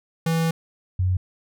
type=tone pair in turn; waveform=square / sine; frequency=164 / 92.04 Hz; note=E3 / F#2; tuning=-9 / -9 cents; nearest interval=minor seventh; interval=1000 cents; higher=first; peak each=-20 / -18 dBFS; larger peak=second; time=0.26-0.51 / 0.99-1.17 s; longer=first; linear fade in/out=5 ms; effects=none